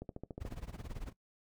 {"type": "click train", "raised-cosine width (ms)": 2, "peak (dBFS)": -29, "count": 8, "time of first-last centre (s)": [0.02, 0.524], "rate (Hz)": 13.9}
{"type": "noise with tremolo", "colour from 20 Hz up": "brown", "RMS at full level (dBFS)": -40, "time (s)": [0.4, 1.13], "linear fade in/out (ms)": 20, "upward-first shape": "sine", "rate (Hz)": 18, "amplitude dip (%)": 90}
{"effects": ["noise-tail reverb RT60 0.1 s tail -18 dB re dry"]}